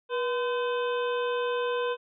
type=harmonic tone with a mistuned harmonic; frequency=510 Hz; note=C5; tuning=44 cents flat; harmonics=1 / 2 / 3 / 5 / 6 / 7; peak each=-27 / -33 / -37 / -41 / -43 / -44 dBFS; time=0.09-1.97 s; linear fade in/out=50 ms; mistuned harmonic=1; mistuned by=-87 cents; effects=none